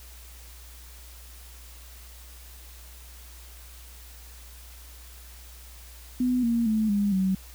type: tone with pitch steps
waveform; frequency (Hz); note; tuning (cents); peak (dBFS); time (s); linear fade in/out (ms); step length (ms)
sine; 250 / 233.3 / 217.6 / 203.1 / 189.46; B3 / A#3 / A3 / G#3 / F#3; +21 / +2 / -19 / -38 / +41; -21; 6.2-7.35; 5; 230
effects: added 60 Hz sine -45 dBFS peak until 7.54 s + white hiss -50 dBFS RMS until 7.54 s